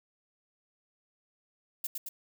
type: noise with echo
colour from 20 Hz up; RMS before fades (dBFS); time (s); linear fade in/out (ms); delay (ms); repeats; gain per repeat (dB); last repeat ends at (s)
violet; -33; 1.84-1.87; 5; 110; 2; -3; 2.09
effects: none